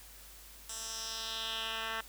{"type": "tone with band-pass filter sweep", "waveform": "10% pulse", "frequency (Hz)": 223.7, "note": "A3", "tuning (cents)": 29, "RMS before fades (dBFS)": -39, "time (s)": [0.69, 2.01], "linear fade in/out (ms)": 5, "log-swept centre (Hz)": [7800, 2000], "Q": 2.4, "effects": ["added 50 Hz sine -56 dBFS peak until 2.08 s", "white hiss -54 dBFS RMS until 2.08 s"]}